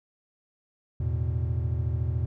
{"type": "chord", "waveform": "triangle", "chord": "E suspended fourth", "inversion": "none", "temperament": "just", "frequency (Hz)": [82.41, 109.88, 123.61], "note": ["E2", "A2", "B2"], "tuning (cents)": [0, -2, 2], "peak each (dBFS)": [-26, -29, -28], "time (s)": [1, 2.26], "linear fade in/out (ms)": 5, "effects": []}